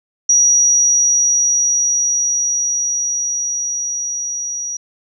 sine tone with level ramp, 5780 Hz, F#8, 41 cents flat, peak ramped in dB -8 to -21 dBFS, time 0.29-4.77 s, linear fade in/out 5 ms, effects none

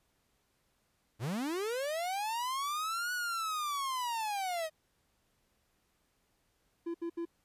45% pulse linear two-way sweep, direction up then down, 96.3 to 1480 to 616 Hz, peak -33 dBFS, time 1.19-4.7 s, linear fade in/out 50 ms, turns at 3.13 s
triangle tone bursts, 337.9 Hz, E4, 43 cents sharp, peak -32 dBFS, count 3, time 6.86-7.254 s, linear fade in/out 10 ms, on 84 ms, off 71 ms
effects pink hiss -75 dBFS RMS until 7.44 s + resampled to 32000 Hz

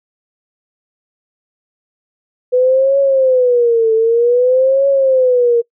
sine tone with vibrato, 495.9 Hz, B4, 7 cents sharp, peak -8 dBFS, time 2.52-5.62 s, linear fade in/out 20 ms, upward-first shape triangle, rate 0.53 Hz, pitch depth 200 cents each way, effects noise-tail reverb RT60 0.1 s tail -23 dB re dry

